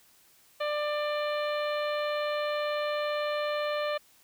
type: harmonic tone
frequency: 594 Hz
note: D5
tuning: 20 cents sharp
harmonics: 1 / 2 / 3 / 4 / 5 / 6 / 7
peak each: -29 / -35 / -39 / -41 / -43 / -45 / -46 dBFS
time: 0.6-3.98 s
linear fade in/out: 10 ms
effects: white hiss -61 dBFS RMS until 4.23 s